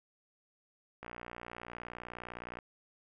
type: click train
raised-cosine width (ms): 0.5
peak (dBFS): -28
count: 94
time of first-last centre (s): 1.03-2.588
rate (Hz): 59.7
effects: none